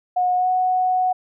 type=tone with pitch glide; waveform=sine; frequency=726 to 738.3 Hz; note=F#5 to F#5; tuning=-33 to -4 cents; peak=-16 dBFS; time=0.16-1.13 s; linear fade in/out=10 ms; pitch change=+29 cents; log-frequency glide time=0.36-0.48 s; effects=none